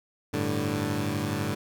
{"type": "chord", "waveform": "15% pulse", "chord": "G suspended second", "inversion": "none", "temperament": "equal", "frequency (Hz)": [98, 110, 146.83], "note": ["G2", "A2", "D3"], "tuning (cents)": [0, 0, 0], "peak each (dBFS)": -25, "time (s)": [0.33, 1.55], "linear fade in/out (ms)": 10, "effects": []}